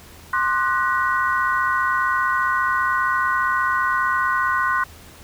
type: tone cluster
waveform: sine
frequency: 1055 / 1190 / 1484 / 1913 Hz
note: C6 / D6 / F#6 / A#6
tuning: +14 / +22 / +5 / +44 cents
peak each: -21 / -27 / -21 / -28 dBFS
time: 0.33-4.84 s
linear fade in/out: 5 ms
effects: added 82 Hz sine -47 dBFS peak until 5.23 s + pink hiss -45 dBFS RMS until 5.23 s